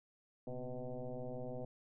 sine tone with frequency modulation, 246.9 Hz, B3, in tune, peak -40 dBFS, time 0.47-1.65 s, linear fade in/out 2 ms, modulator 127 Hz, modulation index 3.3, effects none

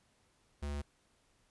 square tone, 72.1 Hz, D2, 31 cents flat, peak -37 dBFS, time 0.62-0.82 s, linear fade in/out 10 ms, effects pink hiss -72 dBFS RMS until 1.5 s + resampled to 24000 Hz

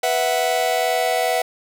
45% pulse chord, B suspended fourth, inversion none, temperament just, 493.9 / 658.5 / 740.8 Hz, B4 / E5 / F#5, 0 / -2 / +2 cents, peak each -24 / -22 / -21 dBFS, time 0.03-1.42 s, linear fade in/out 5 ms, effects none

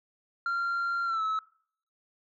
sine tone with pitch glide, 1383 to 1297.9 Hz, F6 to E6, -17 to -27 cents, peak -24 dBFS, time 0.46-1.39 s, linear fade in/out 2 ms, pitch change -110 cents, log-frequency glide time 1.05-1.23 s, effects noise-tail reverb RT60 0.6 s tail -23 dB re dry + tanh soft clip ceiling -26 dBFS

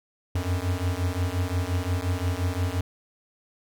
square beating tone pair, 87.3 / 93 Hz, F2 / F#2, 0 / +9 cents, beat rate 5.7 Hz, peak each -28 dBFS, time 0.35-2.81 s, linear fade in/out 5 ms, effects none

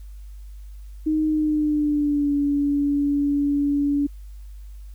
sine tone with pitch glide, 310.1 to 286 Hz, D#4 to D4, -6 to -46 cents, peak -18 dBFS, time 1.06-4.07 s, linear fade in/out 10 ms, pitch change -140 cents, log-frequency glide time 1.26-2.34 s, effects added 50 Hz sine -36 dBFS peak until 4.94 s + white hiss -61 dBFS RMS until 4.94 s

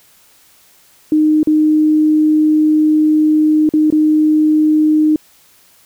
sine tone with dropouts, 307.6 Hz, D#4, 20 cents flat, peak -8 dBFS, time 1.12-5.16 s, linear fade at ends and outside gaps 2 ms, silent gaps 1.431-1.472 / 3.691-3.737 / 3.903-3.924 s, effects white hiss -49 dBFS RMS until 5.85 s

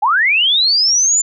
sine linear sweep, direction up, 766 to 7210 Hz, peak -10 dBFS, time 0.02-1.22 s, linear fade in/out 10 ms, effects none

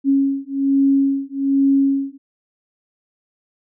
sine beating tone pair, 274 / 275.2 Hz, C#4 / C#4, -20 / -12 cents, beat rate 1.2 Hz, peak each -17 dBFS, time 0.04-2.18 s, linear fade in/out 50 ms, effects none

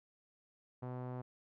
sawtooth tone with low-pass filter, 125.6 Hz, B2, 30 cents sharp, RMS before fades -43 dBFS, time 0.82-1.22 s, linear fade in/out 10 ms, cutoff 940 Hz, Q 1.3, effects none

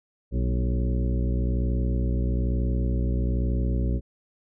harmonic tone with a mistuned harmonic, 61.1 Hz, B1, 18 cents flat, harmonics 1 / 2 / 3 / 4 / 5 / 6 / 7 / 9, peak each -23 / -29 / -33 / -35 / -37 / -39 / -40 / -42 dBFS, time 0.31-4.01 s, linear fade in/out 50 ms, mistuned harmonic 3, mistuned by +72 cents, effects none

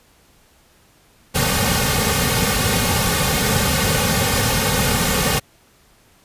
pink noise with comb filter, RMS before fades -18 dBFS, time 1.34-5.4 s, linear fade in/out 20 ms, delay 3 ms, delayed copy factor -1, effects pink hiss -54 dBFS RMS until 6.24 s + resampled to 32000 Hz

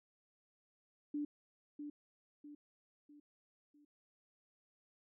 sine tone with echo, 293.7 Hz, D4, in tune, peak -36 dBFS, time 1.14-1.25 s, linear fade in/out 5 ms, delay 650 ms, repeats 4, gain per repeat -7 dB, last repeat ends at 3.85 s, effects none

